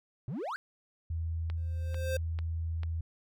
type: exponential sweep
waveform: triangle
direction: up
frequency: 110 to 1645 Hz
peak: -32 dBFS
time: 0.28-0.56 s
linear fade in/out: 0 ms
type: tone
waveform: sine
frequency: 82 Hz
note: E2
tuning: 9 cents flat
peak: -31 dBFS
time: 1.1-3.01 s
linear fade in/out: 5 ms
type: click train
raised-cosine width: 0.3 ms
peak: -28 dBFS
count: 4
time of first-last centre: 1.5-2.833 s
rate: 2.25 Hz
type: tone with exponential growth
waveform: square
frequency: 523.3 Hz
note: C5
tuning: in tune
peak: -30 dBFS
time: 1.57-2.17 s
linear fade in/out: 5 ms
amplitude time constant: 130 ms
effects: none